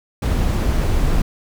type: noise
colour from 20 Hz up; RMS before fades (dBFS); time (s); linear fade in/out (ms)
brown; -17; 0.22-1.22; 5
effects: none